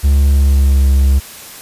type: tone with pitch glide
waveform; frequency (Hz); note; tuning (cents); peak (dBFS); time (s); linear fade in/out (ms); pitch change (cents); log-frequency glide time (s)
triangle; 70 to 67.81; C#2 to C#2; +18 to -38; -5; 0.03-1.2; 20; -56; 0.28-0.83
effects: white hiss -33 dBFS RMS until 1.61 s + resampled to 32000 Hz